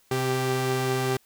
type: tone pair together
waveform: sawtooth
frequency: 129.18 / 392.5 Hz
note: C3 / G4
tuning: -22 / +2 cents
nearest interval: octave + perfect fifth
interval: 1924 cents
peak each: -23 / -22 dBFS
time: 0.11-1.17 s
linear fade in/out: 5 ms
effects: white hiss -62 dBFS RMS until 1.25 s